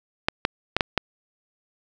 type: clicks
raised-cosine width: 0.3 ms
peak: -3 dBFS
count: 5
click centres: 0.285 / 0.451 / 0.766 / 0.808 / 0.977 s
effects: none